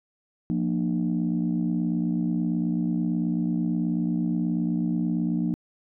sine chord, Bb major, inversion second, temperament equal with one note detuned, 174.61 / 233.1 / 301.4 Hz, F3 / Bb3 / D4, 0 / 0 / +45 cents, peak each -25 / -26 / -28 dBFS, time 0.5-5.54 s, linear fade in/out 0 ms, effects tanh soft clip ceiling -16 dBFS

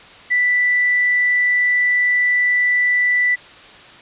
sine tone, 1975.5 Hz, B6, in tune, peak -13 dBFS, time 0.3-3.36 s, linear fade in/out 20 ms, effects white hiss -41 dBFS RMS until 4.01 s + resampled to 8000 Hz

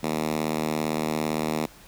5% pulse tone with high-pass filter, 77.7 Hz, D#2, 2 cents flat, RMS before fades -27 dBFS, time 0.03-1.66 s, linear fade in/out 5 ms, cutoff 200 Hz, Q 1.9, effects pink hiss -50 dBFS RMS until 1.87 s

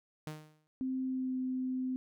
sawtooth tone with exponential decay, 153.9 Hz, D#3, 19 cents flat, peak -33 dBFS, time 0.27-0.67 s, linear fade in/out 0 ms, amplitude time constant 86 ms
sine tone with pitch glide, 260.4 to 257.1 Hz, C4 to C4, -8 to -30 cents, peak -32 dBFS, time 0.81-1.96 s, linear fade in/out 0 ms, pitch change -22 cents, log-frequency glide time 1.04-1.38 s
effects none

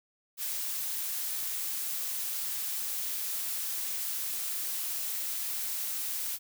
blue noise, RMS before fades -34 dBFS, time 0.37-6.39 s, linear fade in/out 50 ms, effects none

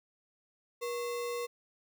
sine tone with sample-and-hold, 479 Hz, A#4, 47 cents sharp, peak -33 dBFS, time 0.81-1.47 s, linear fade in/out 20 ms, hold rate 1575 Hz, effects none

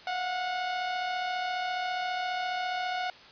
sawtooth tone pair together, 697.3 / 732 Hz, F5 / F#5, -3 / -19 cents, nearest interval minor second, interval 84 cents, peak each -36 / -26 dBFS, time 0.07-3.1 s, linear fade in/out 2 ms, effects white hiss -51 dBFS RMS until 3.31 s + resampled to 11025 Hz

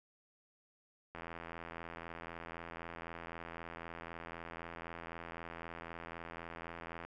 click train, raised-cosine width 0.5 ms, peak -30 dBFS, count 496, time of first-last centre 1.15-7.05 s, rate 83.9 Hz, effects none

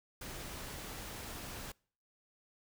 pink noise, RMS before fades -45 dBFS, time 0.21-1.72 s, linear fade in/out 5 ms, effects noise-tail reverb RT60 0.5 s tail -26 dB re dry

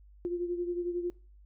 sine beating tone pair, 349.2 / 360.2 Hz, F4 / F#4, 0 / -46 cents, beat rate 11 Hz, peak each -31 / -38 dBFS, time 0.25-1.1 s, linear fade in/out 0 ms, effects noise-tail reverb RT60 0.4 s tail -23 dB re dry + added 50 Hz sine -53 dBFS peak until 1.45 s

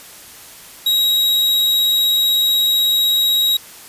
45% pulse tone, 3821 Hz, A#7, 42 cents sharp, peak -13 dBFS, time 0.86-3.57 s, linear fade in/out 5 ms, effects white hiss -39 dBFS RMS until 3.88 s + resampled to 32000 Hz

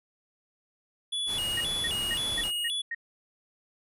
square tone with vibrato, 3136 Hz, G7, in tune, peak -29 dBFS, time 1.12-2.82 s, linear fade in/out 10 ms, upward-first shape square, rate 1.9 Hz, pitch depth 150 cents each way
pink noise, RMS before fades -39 dBFS, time 1.26-2.52 s, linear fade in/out 50 ms
sine tone bursts, 1864.7 Hz, A#6, in tune, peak -30 dBFS, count 6, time 1.57-2.948 s, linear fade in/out 5 ms, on 38 ms, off 230 ms
effects resampled to 32000 Hz

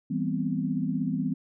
sine chord, C major seventh, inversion first, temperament just, 163.52 / 196.22 / 245.3 / 261.6 Hz, E3 / G3 / B3 / C4, -14 / +2 / -12 / 0 cents, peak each -31 dBFS, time 0.1-1.34 s, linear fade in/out 10 ms, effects none

